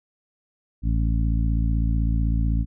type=harmonic tone; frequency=55.9 Hz; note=A1; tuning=28 cents sharp; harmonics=1 / 2 / 3 / 4 / 5; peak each=-20 / -26 / -30 / -32 / -34 dBFS; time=0.82-2.66 s; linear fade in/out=50 ms; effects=none

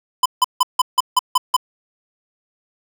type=tone bursts; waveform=square; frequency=1010 Hz; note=B5; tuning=39 cents sharp; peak=-11 dBFS; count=8; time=0.23-1.566 s; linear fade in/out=5 ms; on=27 ms; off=160 ms; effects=none

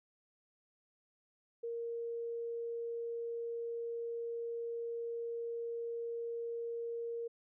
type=tone; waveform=sine; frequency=466.2 Hz; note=A#4; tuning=in tune; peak=-37 dBFS; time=1.63-7.28 s; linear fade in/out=10 ms; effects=none

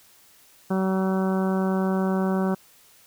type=harmonic tone; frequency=189.6 Hz; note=F#3; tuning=43 cents sharp; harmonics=1 / 2 / 3 / 4 / 5 / 6 / 7 / 8; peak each=-22 / -28 / -32 / -34 / -36 / -38 / -39 / -40 dBFS; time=0.7-2.55 s; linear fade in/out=10 ms; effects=white hiss -55 dBFS RMS until 3.06 s

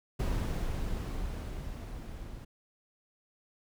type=noise with level ramp; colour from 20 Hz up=brown; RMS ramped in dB=-30 to -44 dBFS; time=0.19-2.45 s; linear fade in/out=10 ms; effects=none

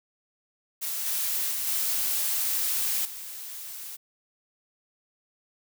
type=noise with level steps; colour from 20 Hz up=blue; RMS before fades=-31 / -28 / -30 / -27 / -39 dBFS; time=0.81-3.97 s; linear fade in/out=20 ms; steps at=1.06 / 1.51 / 1.67 / 3.05 s; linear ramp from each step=2 ms; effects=none

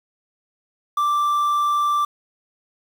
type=tone with quantisation; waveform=triangle; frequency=1174.7 Hz; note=D6; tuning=in tune; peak=-15 dBFS; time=0.97-2.05 s; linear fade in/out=5 ms; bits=7; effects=none

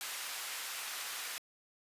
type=high-pass noise; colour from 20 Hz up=pink; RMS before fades=-41 dBFS; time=0.01-1.38 s; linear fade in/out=0 ms; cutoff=1300 Hz; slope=12 dB/octave; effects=resampled to 32000 Hz

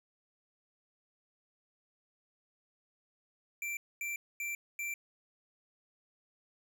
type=tone bursts; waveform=square; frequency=2349 Hz; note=D7; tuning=in tune; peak=-36 dBFS; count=4; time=3.62-4.94 s; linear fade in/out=2 ms; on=150 ms; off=240 ms; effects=none

